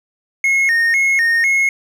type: tone with vibrato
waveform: triangle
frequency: 2000 Hz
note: B6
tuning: 21 cents sharp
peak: -10 dBFS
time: 0.44-1.69 s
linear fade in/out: 2 ms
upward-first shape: square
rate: 2 Hz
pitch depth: 140 cents each way
effects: none